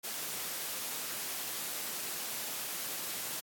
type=noise; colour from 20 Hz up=white; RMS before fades=-38 dBFS; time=0.03-3.41 s; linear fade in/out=20 ms; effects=high-pass 150 Hz 12 dB/octave + AAC 64 kbps